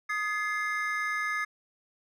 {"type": "chord", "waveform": "triangle", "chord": "Ab major", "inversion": "second", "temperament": "equal with one note detuned", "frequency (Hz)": [1244.5, 1701, 2093], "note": ["Eb6", "Ab6", "C7"], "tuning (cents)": [0, 41, 0], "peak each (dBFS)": -31, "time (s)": [0.09, 1.45], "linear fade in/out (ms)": 10, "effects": []}